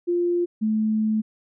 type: tone pair in turn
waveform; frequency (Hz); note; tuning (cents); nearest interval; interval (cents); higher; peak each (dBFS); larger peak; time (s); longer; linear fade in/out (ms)
sine; 349.2 / 217; F4 / A3; 0 / -24; minor sixth; 824; first; -19; neither; 0.07-0.46 / 0.61-1.22; second; 20
effects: none